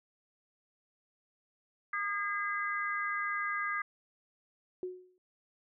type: harmonic tone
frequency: 407.1 Hz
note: G#4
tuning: 35 cents flat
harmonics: 3 / 4 / 5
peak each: -35 / -36 / -37 dBFS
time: 1.93-3.82 s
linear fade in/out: 5 ms
type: tone with exponential decay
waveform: sine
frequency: 365.9 Hz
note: F#4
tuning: 19 cents flat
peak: -32 dBFS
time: 4.83-5.18 s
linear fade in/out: 1 ms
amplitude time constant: 76 ms
effects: none